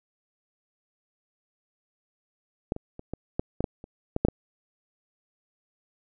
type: clicks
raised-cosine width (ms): 2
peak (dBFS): -12 / -22 / -26 / -19 / -12 / -13 / -12 / -28 / -12 / -6 / -11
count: 11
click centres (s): 2.721 / 2.764 / 2.994 / 3.136 / 3.395 / 3.606 / 3.642 / 3.841 / 4.164 / 4.25 / 4.285
effects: none